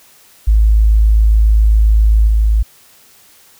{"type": "tone with level steps", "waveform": "sine", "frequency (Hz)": 53.7, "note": "A1", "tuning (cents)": -41, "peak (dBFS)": [-6, -8], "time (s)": [0.47, 2.63], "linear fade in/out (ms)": 10, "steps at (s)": 2.27, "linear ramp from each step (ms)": 10, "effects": ["white hiss -46 dBFS RMS until 3.59 s"]}